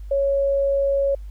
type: tone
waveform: sine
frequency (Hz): 554.4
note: C#5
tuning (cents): 0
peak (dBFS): -17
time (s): 0.11-1.15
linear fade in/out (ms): 5
effects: added 50 Hz sine -32 dBFS peak until 1.3 s + pink hiss -61 dBFS RMS until 1.3 s